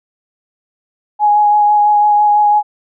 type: tone with vibrato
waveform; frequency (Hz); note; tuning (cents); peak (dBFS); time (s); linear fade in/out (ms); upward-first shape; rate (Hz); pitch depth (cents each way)
sine; 834; G#5; +7; -7; 1.19-2.63; 50; sine; 6; 14
effects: none